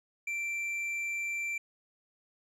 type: tone with tanh clipping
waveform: sine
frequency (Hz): 2349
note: D7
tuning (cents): 0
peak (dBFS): -33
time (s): 0.27-1.58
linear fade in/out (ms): 5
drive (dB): 6
effects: none